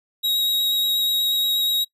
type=tone with vibrato; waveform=45% pulse; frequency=3808 Hz; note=A#7; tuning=36 cents sharp; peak=-18 dBFS; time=0.23-1.85 s; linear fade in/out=20 ms; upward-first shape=sine; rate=8.3 Hz; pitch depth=10 cents each way; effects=noise-tail reverb RT60 0.1 s tail -22 dB re dry